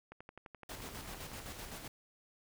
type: click train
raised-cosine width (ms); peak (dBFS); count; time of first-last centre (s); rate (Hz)
0.5; -34; 16; 0.12-1.402; 11.7
type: noise with tremolo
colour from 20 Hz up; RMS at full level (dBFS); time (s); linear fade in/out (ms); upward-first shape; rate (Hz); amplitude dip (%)
pink; -45; 0.69-1.88; 5; square; 7.8; 40
effects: none